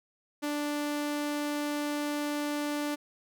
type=tone; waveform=sawtooth; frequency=293.7 Hz; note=D4; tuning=in tune; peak=-26 dBFS; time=0.42-2.96 s; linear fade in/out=20 ms; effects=none